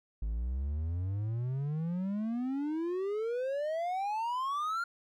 triangle exponential sweep, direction up, 51.4 to 1414 Hz, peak -29 dBFS, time 0.22-4.84 s, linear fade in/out 5 ms, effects none

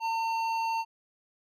sine tone with hard clipping, 906 Hz, A#5, 50 cents flat, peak -29 dBFS, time 0-0.85 s, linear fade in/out 50 ms, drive 10 dB, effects none

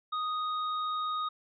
sine tone with hard clipping, 1244.5 Hz, D#6, in tune, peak -32 dBFS, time 0.12-1.29 s, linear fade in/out 10 ms, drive 13 dB, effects resampled to 11025 Hz

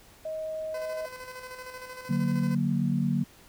sine tone, 630 Hz, D#5, 21 cents sharp, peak -31 dBFS, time 0.25-1.06 s, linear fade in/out 5 ms
15% pulse tone with tremolo, 508 Hz, B4, 49 cents sharp, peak -32 dBFS, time 0.74-2.55 s, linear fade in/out 5 ms, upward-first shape square, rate 13 Hz, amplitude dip 45%
sine chord, D augmented, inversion none, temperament equal, 146.83 / 185 / 233.1 Hz, D3 / F#3 / A#3, 0 / 0 / 0 cents, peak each -28 dBFS, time 2.09-3.24 s, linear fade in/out 10 ms
effects pink hiss -55 dBFS RMS until 3.48 s

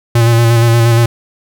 square tone with vibrato, 116.54 Hz, A#2, in tune, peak -7 dBFS, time 0.15-1.06 s, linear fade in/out 5 ms, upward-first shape square, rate 8.5 Hz, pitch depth 23 cents each way, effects none

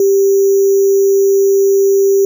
sine tone with sample-and-hold, 392.2 Hz, G4, 1 cent sharp, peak -7 dBFS, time 0-2.25 s, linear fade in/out 2 ms, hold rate 6300 Hz, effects none

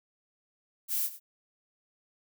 violet noise with echo, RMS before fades -30 dBFS, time 0.88-1.1 s, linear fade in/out 50 ms, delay 100 ms, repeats 1, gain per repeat -15 dB, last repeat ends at 1.2 s, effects none

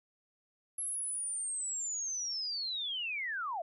sine linear sweep, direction down, 11175 to 622.3 Hz, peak -34 dBFS, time 0.78-3.62 s, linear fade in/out 5 ms, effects none

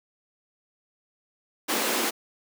pink high-pass noise, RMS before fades -26 dBFS, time 1.68-2.11 s, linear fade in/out 20 ms, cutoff 210 Hz, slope 96 dB/octave, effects none

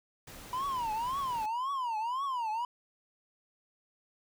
pink noise, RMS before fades -48 dBFS, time 0.27-1.46 s, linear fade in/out 5 ms
triangle tone with vibrato, 981 Hz, B5, 12 cents flat, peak -29 dBFS, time 0.53-2.65 s, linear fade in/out 2 ms, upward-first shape triangle, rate 1.9 Hz, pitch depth 260 cents each way
effects none

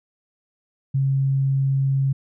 sine tone, 135.9 Hz, C#3, 34 cents flat, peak -17 dBFS, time 0.94-2.13 s, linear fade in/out 10 ms, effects none

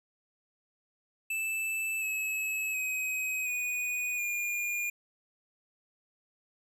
square tone with pitch steps, 2637 / 2581 / 2527 / 2473 / 2421 Hz, E7 / E7 / D#7 / D#7 / D#7, 0 / -37 / +26 / -11 / -48 cents, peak -31 dBFS, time 1.3-4.9 s, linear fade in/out 5 ms, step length 720 ms, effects none

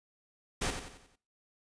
pink noise with echo, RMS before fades -32 dBFS, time 0.61-0.71 s, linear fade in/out 10 ms, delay 90 ms, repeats 5, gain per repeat -7 dB, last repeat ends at 1.16 s, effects noise-tail reverb RT60 0.4 s tail -20 dB re dry + resampled to 22050 Hz

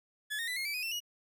30% pulse tone with pitch steps, 1713 / 1846.6 / 1990.6 / 2146 / 2313 / 2494 / 2688 / 2898 Hz, A6 / A#6 / B6 / C7 / D7 / D#7 / E7 / F#7, -47 / -17 / +13 / +43 / -27 / +3 / +33 / -37 cents, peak -31 dBFS, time 0.3-1.004 s, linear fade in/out 20 ms, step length 88 ms, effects none

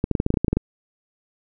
clicks, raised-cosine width 3 ms, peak -6 dBFS, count 12, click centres 0.041 / 0.113 / 0.152 / 0.201 / 0.264 / 0.304 / 0.341 / 0.372 / 0.446 / 0.482 / 0.53 / 0.57 s, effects none

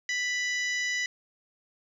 harmonic tone with a mistuned harmonic, 988 Hz, B5, in tune, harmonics 2 / 3 / 4 / 5 / 6 / 7, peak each -28 / -38 / -40 / -41 / -39 / -43 dBFS, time 0.09-1.06 s, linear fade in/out 2 ms, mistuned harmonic 5, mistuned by +21 cents, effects 10-bit

